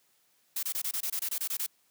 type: noise bursts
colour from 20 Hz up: blue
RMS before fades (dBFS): -32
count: 12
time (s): 0.56-1.664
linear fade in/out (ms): 5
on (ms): 70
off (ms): 24
effects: white hiss -69 dBFS RMS until 1.9 s + high-pass 100 Hz 12 dB/octave